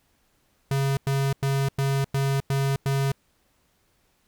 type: tone bursts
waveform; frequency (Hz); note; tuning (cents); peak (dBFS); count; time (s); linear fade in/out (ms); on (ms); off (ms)
square; 137.2; C#3; -17; -22; 7; 0.71-3.118; 2; 260; 98
effects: pink hiss -67 dBFS RMS until 4.27 s